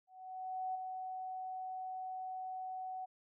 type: tone with ADSR envelope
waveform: sine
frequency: 748 Hz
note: F#5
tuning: 19 cents sharp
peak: -35 dBFS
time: 0.07-3.06 s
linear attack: 680 ms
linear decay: 8 ms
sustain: -5 dB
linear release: 18 ms
effects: none